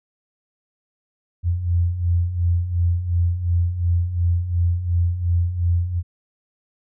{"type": "beating tone pair", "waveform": "sine", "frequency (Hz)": [84.8, 87.6], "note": ["E2", "F2"], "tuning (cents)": [50, 6], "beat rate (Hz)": 2.8, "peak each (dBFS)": [-24, -18], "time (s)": [1.43, 6.03], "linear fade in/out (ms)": 50, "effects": []}